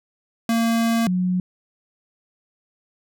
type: tone pair in turn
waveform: square / sine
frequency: 229.3 / 182 Hz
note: A#3 / F#3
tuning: -28 / -28 cents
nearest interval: major third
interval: 400 cents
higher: first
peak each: -18 dBFS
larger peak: neither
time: 0.49-1.07 / 1.07-1.4 s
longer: first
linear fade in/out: 2 ms
effects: none